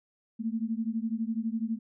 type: beating tone pair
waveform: sine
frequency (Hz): 220 / 232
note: A3 / A#3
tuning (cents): 0 / -8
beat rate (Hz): 12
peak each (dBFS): -31 / -32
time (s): 0.39-1.79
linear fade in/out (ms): 20
effects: none